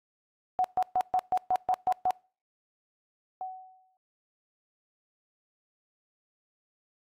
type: tone bursts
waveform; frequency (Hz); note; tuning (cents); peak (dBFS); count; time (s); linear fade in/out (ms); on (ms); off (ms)
sine; 740; F#5; 0; -22; 9; 0.59-2.107; 0; 53; 130
type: tone with exponential decay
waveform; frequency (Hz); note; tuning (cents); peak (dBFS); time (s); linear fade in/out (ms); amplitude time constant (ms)
sine; 749; F#5; +21; -31; 3.41-3.97; 1; 120
effects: noise-tail reverb RT60 0.4 s tail -25 dB re dry + AAC 48 kbps